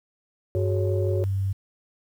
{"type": "chord", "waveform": "sine", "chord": "F# suspended second", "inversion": "none", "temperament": "just", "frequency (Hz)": [370, 416.2, 555], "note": ["F#4", "G#4", "C#5"], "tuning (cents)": [0, 4, 2], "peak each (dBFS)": [-27, -31, -30], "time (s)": [0.55, 1.24], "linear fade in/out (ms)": 0}
{"type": "tone with pitch glide", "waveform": "sine", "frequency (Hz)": [98, 97.1], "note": ["G2", "G2"], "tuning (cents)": [0, -16], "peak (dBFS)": -22, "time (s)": [0.55, 1.53], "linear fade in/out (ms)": 10, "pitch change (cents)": -16, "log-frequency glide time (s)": [0.94, 1.36]}
{"effects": ["tanh soft clip ceiling -12 dBFS", "9-bit"]}